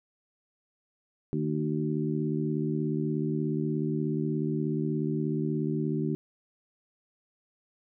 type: harmonic tone with a mistuned harmonic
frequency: 76.7 Hz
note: D#2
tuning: 24 cents flat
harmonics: 2 / 3 / 4 / 5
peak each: -30 / -32 / -33 / -34 dBFS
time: 1.33-6.15 s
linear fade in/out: 0 ms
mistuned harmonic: 5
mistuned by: -22 cents
effects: none